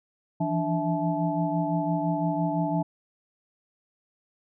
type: tone cluster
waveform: sine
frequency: 165 / 170.9 / 293.4 / 658 / 863 Hz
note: E3 / F3 / D4 / E5 / A5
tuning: +2 / -37 / -2 / -3 / -34 cents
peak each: -29 / -31 / -29 / -31 / -31 dBFS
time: 0.4-2.83 s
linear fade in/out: 10 ms
effects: none